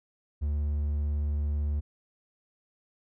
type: tone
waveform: triangle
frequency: 73.5 Hz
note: D2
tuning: 2 cents sharp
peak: -24 dBFS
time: 0.41-1.81 s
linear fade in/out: 20 ms
effects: none